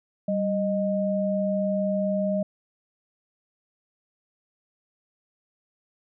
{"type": "tone pair together", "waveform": "sine", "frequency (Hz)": [194.4, 618.4], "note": ["G3", "D#5"], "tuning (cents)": [-14, -11], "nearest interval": "octave + minor sixth", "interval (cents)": 2003, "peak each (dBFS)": -25, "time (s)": [0.28, 2.43], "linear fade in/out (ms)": 5, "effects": []}